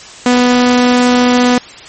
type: tone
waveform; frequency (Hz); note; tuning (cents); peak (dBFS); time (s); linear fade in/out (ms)
sawtooth; 246.9; B3; 0; -3; 0.26-1.58; 2
effects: white hiss -33 dBFS RMS until 1.88 s + MP3 32 kbps